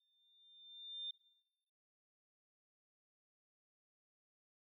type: tone with exponential growth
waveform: sine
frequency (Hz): 3599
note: A7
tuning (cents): +38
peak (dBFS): -40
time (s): 0-1.11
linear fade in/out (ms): 5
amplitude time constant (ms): 240
effects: noise-tail reverb RT60 1.0 s tail -19 dB re dry